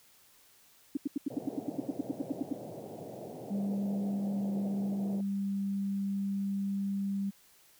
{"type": "tone bursts", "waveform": "sine", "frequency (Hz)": 283, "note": "C#4", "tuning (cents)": 36, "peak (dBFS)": -27, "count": 16, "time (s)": [0.95, 2.531], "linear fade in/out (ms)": 5, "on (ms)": 21, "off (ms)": 83}
{"type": "band-pass noise", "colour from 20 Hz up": "white", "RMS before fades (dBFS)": -44, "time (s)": [1.3, 5.21], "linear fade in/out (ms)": 5, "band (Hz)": [110, 710], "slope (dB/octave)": 48}
{"type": "tone with pitch glide", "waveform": "sine", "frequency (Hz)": [199.7, 197.63], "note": ["G3", "G3"], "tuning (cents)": [32, 14], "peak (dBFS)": -30, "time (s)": [3.5, 7.31], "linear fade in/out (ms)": 20, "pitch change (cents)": -18, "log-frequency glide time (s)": [4.22, 5.57]}
{"effects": ["white hiss -62 dBFS RMS until 7.79 s"]}